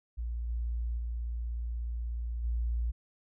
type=tone with level steps; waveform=sine; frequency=58.3 Hz; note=A#1; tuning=1 cent sharp; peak=-32 / -30 / -32 / -28 dBFS; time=0.17-2.92 s; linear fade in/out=20 ms; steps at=0.48 / 0.97 / 2.43 s; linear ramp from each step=20 ms; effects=none